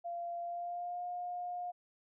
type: tone with pitch glide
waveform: sine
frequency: 690 to 711.9 Hz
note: F5 to F5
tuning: -21 to +33 cents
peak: -37 dBFS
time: 0.04-1.72 s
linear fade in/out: 20 ms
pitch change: +54 cents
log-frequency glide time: 0.41-1.04 s
effects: none